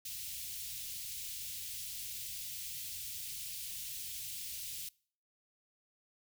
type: band-stop noise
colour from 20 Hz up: white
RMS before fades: -43 dBFS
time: 0.05-4.89 s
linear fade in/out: 5 ms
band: 140 to 2600 Hz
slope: 24 dB/octave
effects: noise-tail reverb RT60 0.5 s tail -24 dB re dry